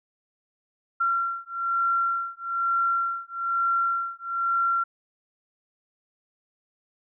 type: beating tone pair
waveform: sine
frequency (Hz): 1368 / 1369.1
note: F6 / F6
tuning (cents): -36 / -35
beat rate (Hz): 1.1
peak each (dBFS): -26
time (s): 1-4.84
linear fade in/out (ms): 10
effects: none